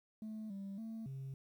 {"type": "tone with pitch steps", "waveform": "sine", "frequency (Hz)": [217.3, 196.6, 223.7, 134.7], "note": ["A3", "G3", "A3", "C#3"], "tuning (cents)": [-21, 5, 29, -49], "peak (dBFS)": -40, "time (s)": [0.22, 1.34], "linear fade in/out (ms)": 2, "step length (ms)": 280, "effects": ["tanh soft clip ceiling -41 dBFS", "12-bit"]}